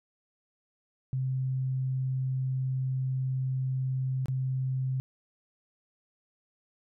sine tone with dropouts, 130.81 Hz, C3, in tune, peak -27 dBFS, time 1.13-5 s, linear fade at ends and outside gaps 0 ms, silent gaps 4.258-4.283 s, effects none

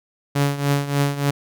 sawtooth tone with tremolo, 141.9 Hz, C#3, 41 cents sharp, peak -11 dBFS, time 0.35-1.31 s, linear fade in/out 10 ms, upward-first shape triangle, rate 3.4 Hz, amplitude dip 80%, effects none

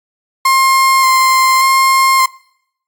35% pulse tone with vibrato, 1056 Hz, C6, 16 cents sharp, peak -6 dBFS, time 0.45-2.26 s, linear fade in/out 5 ms, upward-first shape square, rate 0.86 Hz, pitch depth 13 cents each way, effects noise-tail reverb RT60 0.7 s tail -24 dB re dry + AAC 64 kbps

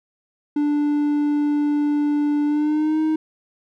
triangle tone with pitch glide, 293.7 to 313 Hz, D4 to D#4, 0 to +10 cents, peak -15 dBFS, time 0.56-3.16 s, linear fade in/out 5 ms, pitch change +110 cents, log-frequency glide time 2.45-3 s, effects none

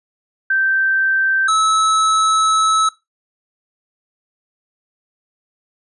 sine / square tone pair in turn, 1559 / 1298.9 Hz, G6 / E6, -10 / -26 cents, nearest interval minor third, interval 316 cents, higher first, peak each -13 dBFS, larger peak neither, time 0.5-1.48 / 1.48-2.89 s, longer second, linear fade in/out 5 ms, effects noise-tail reverb RT60 0.2 s tail -18 dB re dry + resampled to 24000 Hz

